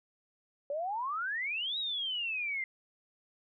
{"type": "exponential two-way sweep", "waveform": "sine", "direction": "up then down", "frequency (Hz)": [554.4, 3886, 2063], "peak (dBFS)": -32, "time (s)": [0.7, 2.64], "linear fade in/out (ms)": 2, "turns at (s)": 1.78, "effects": []}